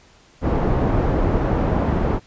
pink low-pass noise, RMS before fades -19 dBFS, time 0.41-2.2 s, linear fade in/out 50 ms, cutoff 810 Hz, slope 12 dB/octave, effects pink hiss -52 dBFS RMS until 2.26 s + resampled to 16000 Hz

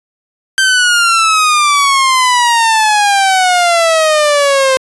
sawtooth exponential sweep, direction down, 1568 to 520 Hz, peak -4 dBFS, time 0.58-4.77 s, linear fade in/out 0 ms, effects resampled to 24000 Hz

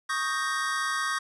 square chord, Eb dominant seventh, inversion third, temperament equal, 1108.7 / 1244.5 / 1568 / 1864.7 Hz, Db6 / Eb6 / G6 / Bb6, 0 / 0 / 0 / 0 cents, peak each -33 dBFS, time 0.09-1.19 s, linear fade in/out 10 ms, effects resampled to 24000 Hz + 9-bit

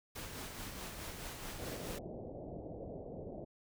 pink noise with tremolo, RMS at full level -44 dBFS, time 0.15-1.99 s, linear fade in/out 10 ms, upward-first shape sine, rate 4.7 Hz, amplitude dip 35%
white low-pass noise, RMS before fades -46 dBFS, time 1.59-3.45 s, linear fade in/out 10 ms, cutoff 660 Hz, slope 48 dB/octave
effects none

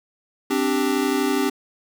square chord, C suspended second, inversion none, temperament equal, 261.6 / 293.7 / 392 Hz, C4 / D4 / G4, 0 / 0 / 0 cents, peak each -24 dBFS, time 0.5-1.5 s, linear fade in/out 10 ms, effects 7-bit

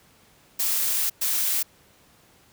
blue noise bursts at uneven times, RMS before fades -24 dBFS, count 2, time 0.59-1.1 / 1.21-1.63 s, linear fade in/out 10 ms, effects pink hiss -57 dBFS RMS until 2.52 s + high-pass 60 Hz 12 dB/octave

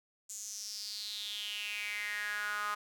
sawtooth tone with high-pass filter sweep, 207.7 Hz, G#3, in tune, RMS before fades -39 dBFS, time 0.29-2.75 s, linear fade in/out 10 ms, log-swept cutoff 7200 to 1200 Hz, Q 6.2, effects none

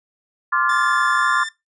sine chord, D minor seventh, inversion third, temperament equal with one note detuned, 1046.5 / 1174.7 / 1396.9 / 1718.8 Hz, C6 / D6 / F6 / A6, 0 / 0 / 0 / -41 cents, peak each -21 dBFS, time 0.52-1.44 s, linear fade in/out 10 ms
sawtooth tone with pitch glide, 1760 to 1784.6 Hz, A6 to A6, 0 to +24 cents, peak -23 dBFS, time 0.69-1.49 s, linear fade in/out 5 ms, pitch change +24 cents, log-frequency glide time 1.11-1.3 s
effects noise-tail reverb RT60 0.2 s tail -21 dB re dry + resampled to 22050 Hz

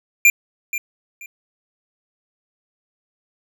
square tone with echo, 2384 Hz, D7, 25 cents sharp, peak -9 dBFS, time 0.25-0.3 s, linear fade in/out 2 ms, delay 480 ms, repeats 2, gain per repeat -13 dB, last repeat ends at 1.26 s, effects none

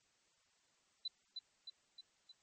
sine tone with echo, 4000 Hz, B7, 21 cents sharp, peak -38 dBFS, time 1.05-1.08 s, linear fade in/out 5 ms, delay 310 ms, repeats 4, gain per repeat -4 dB, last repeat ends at 2.32 s, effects white hiss -75 dBFS RMS until 2.42 s + MP3 32 kbps

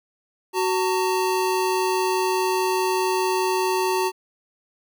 square tone pair together, 373.6 / 900 Hz, F#4 / A5, +17 / +39 cents, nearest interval octave + minor third, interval 1522 cents, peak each -23 / -24 dBFS, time 0.53-4.12 s, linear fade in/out 50 ms, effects none

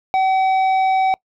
triangle tone with tanh clipping, 761 Hz, F#5, 48 cents sharp, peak -15 dBFS, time 0.14-1.14 s, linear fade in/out 0 ms, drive 12 dB, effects noise-tail reverb RT60 0.1 s tail -25 dB re dry

